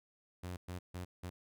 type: tone bursts at uneven times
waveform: sawtooth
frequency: 90 Hz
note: F#2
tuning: 47 cents flat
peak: -37 dBFS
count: 4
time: 0.43-0.57 / 0.68-0.79 / 0.94-1.05 / 1.23-1.3 s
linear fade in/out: 10 ms
effects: none